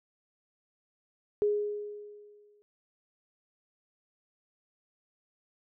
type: tone with exponential decay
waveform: sine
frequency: 415.3 Hz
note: G#4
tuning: in tune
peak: -22 dBFS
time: 1.42-2.62 s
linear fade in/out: 0 ms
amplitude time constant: 260 ms
effects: none